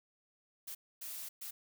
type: noise bursts at uneven times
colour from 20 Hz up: blue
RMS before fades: -44 dBFS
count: 3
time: 0.67-0.75 / 1.01-1.29 / 1.41-1.51 s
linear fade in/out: 10 ms
effects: none